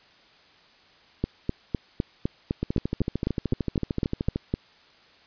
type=two click trains; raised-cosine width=3 ms; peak=-13 / -11 dBFS; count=24 / 14; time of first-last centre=2.63-4.359 / 1.24-4.539 s; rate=13.3 / 3.94 Hz; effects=white hiss -56 dBFS RMS until 5.26 s + resampled to 11025 Hz